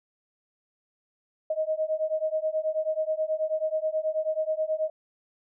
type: beating tone pair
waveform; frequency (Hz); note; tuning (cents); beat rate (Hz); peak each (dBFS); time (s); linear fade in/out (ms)
sine; 622.3 / 631.6; D#5 / D#5; 0 / +26; 9.3; -28; 1.5-4.9; 5
effects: none